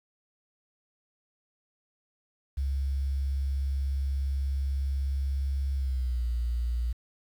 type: tone with pitch glide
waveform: sine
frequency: 68.3 to 59.46 Hz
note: C#2 to A#1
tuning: -25 to +35 cents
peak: -26 dBFS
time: 2.57-6.93 s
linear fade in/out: 10 ms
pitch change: -240 cents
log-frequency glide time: 5.75-6.26 s
effects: 9-bit